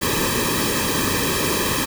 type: noise with comb filter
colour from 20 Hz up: pink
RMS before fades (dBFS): -21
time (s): 0.01-1.86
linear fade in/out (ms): 20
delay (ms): 1.4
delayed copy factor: -0.85
effects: none